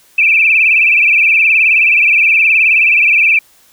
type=tone with vibrato; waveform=sine; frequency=2489 Hz; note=D#7; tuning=in tune; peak=-6 dBFS; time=0.18-3.39 s; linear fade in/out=5 ms; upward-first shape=sine; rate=19 Hz; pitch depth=120 cents each way; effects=white hiss -48 dBFS RMS until 3.72 s